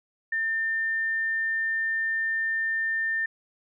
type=tone; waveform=sine; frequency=1800 Hz; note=A6; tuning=39 cents sharp; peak=-24 dBFS; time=0.32-3.26 s; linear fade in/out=5 ms; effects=none